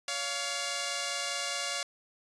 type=tone pair together; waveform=5% pulse; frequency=563.8 / 698.5 Hz; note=C#5 / F5; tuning=+29 / 0 cents; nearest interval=major third; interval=371 cents; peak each=-23 dBFS; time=0.08-1.83 s; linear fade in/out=2 ms; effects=resampled to 22050 Hz